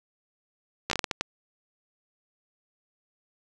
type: slowing click train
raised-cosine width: 0.2 ms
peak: -9 dBFS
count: 8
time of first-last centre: 0.9-1.21 s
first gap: 13 ms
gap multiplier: 1.4
effects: none